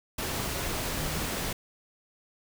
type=tone in noise; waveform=sine; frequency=152.6 Hz; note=D#3; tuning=33 cents flat; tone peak=-36 dBFS; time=0.98-1.21 s; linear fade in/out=5 ms; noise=pink; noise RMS=-32 dBFS; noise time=0.18-1.53 s; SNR=-7 dB; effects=none